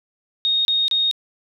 sine tone bursts, 3719 Hz, A#7, 5 cents flat, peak -16 dBFS, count 3, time 0.45-1.112 s, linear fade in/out 0 ms, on 200 ms, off 31 ms, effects none

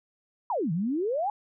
sine exponential two-way sweep, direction down then up, 1033 to 152.5 to 863 Hz, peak -25 dBFS, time 0.5-1.3 s, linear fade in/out 2 ms, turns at 0.72 s, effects none

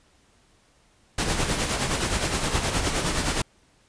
pink noise with tremolo, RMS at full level -23 dBFS, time 1.18-3.42 s, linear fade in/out 5 ms, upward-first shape sine, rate 9.6 Hz, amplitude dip 50%, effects pink hiss -61 dBFS RMS until 3.88 s + resampled to 22050 Hz

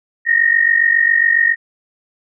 sine tone pair together, 1836.7 / 1884 Hz, A#6 / A#6, -26 / +18 cents, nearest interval unison, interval 44 cents, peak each -13 dBFS, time 0.25-1.56 s, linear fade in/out 50 ms, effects none

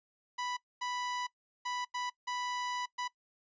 sawtooth tone bursts at uneven times, 987.8 Hz, B5, in tune, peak -31 dBFS, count 6, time 0.38-0.57 / 0.81-1.27 / 1.65-1.85 / 1.94-2.1 / 2.27-2.86 / 2.98-3.08 s, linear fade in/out 10 ms, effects noise-tail reverb RT60 0.1 s tail -20 dB re dry + resampled to 16000 Hz

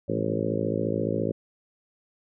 harmonic tone with a mistuned harmonic, 54.5 Hz, A1, 16 cents flat, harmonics 2 / 3 / 4 / 5 / 6 / 7 / 8 / 9 / 10, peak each -33 / -33 / -33 / -33 / -33 / -33 / -33 / -33 / -33 dBFS, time 0.08-1.32 s, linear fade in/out 10 ms, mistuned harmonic 3, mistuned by +61 cents, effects none

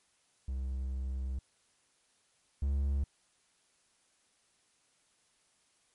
triangle tone pair in turn, 65.41 / 69.54 Hz, C2 / C#2, 0 / +6 cents, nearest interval minor second, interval 106 cents, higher second, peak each -31 / -26 dBFS, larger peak second, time 0.48-1.39 / 2.62-3.04 s, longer first, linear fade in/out 5 ms, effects white hiss -71 dBFS RMS until 5.94 s + MP3 48 kbps

